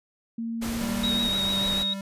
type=tone with pitch glide; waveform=sine; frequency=229.3 to 233.8 Hz; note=A#3 to A#3; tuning=-28 to +5 cents; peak=-28 dBFS; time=0.38-1.28 s; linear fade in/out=5 ms; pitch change=+33 cents; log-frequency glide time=0.61-0.9 s
type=noise; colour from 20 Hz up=pink; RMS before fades=-34 dBFS; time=0.61-1.84 s; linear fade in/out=20 ms
type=tone with tremolo; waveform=square; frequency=196 Hz; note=G3; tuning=in tune; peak=-30 dBFS; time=0.81-2.01 s; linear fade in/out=2 ms; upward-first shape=triangle; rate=1.6 Hz; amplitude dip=35%
type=tone with vibrato; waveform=sine; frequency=3779 Hz; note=A#7; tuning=23 cents sharp; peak=-24 dBFS; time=1.03-1.94 s; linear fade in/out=10 ms; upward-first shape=triangle; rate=6.8 Hz; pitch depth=23 cents each way
effects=resampled to 32000 Hz